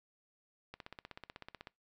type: click train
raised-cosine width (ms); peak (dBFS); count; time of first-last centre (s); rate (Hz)
0.3; -30; 16; 0.74-1.672; 16.1
effects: noise-tail reverb RT60 0.2 s tail -23 dB re dry